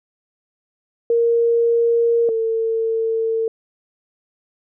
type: tone pair in turn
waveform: sine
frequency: 466.4 / 449.9 Hz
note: A#4 / A4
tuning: +1 / +39 cents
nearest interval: minor second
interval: 62 cents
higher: first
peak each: -13 / -17 dBFS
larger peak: first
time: 1.1-2.29 / 2.29-3.48 s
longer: neither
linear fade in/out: 2 ms
effects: none